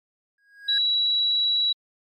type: tone with exponential growth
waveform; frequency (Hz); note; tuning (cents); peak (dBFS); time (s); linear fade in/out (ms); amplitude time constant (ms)
triangle; 1642; G#6; -20; -25; 0.38-0.78; 2; 86
type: tone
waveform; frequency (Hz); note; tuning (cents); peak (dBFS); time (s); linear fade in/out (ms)
sine; 3908; B7; -19; -19; 0.68-1.73; 10
effects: MP3 64 kbps